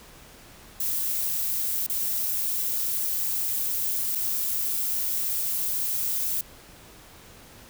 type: noise with dropouts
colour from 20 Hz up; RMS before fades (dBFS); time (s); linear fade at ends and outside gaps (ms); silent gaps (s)
violet; -27; 0.8-6.41; 1; 1.864-1.898 / 4.15-4.156
effects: pink hiss -49 dBFS RMS until 7.69 s